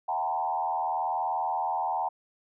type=tone with frequency modulation; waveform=sine; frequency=830.6 Hz; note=G#5; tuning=in tune; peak=-26 dBFS; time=0.08-2.09 s; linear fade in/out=10 ms; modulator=80.9 Hz; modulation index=1.6; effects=none